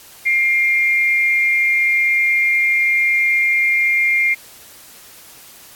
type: tone pair together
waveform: sine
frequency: 2116 / 2375 Hz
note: C7 / D7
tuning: +19 / +19 cents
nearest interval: major second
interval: 200 cents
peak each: -13 / -22 dBFS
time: 0.25-4.35 s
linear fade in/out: 20 ms
effects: white hiss -42 dBFS RMS until 5.75 s + AAC 64 kbps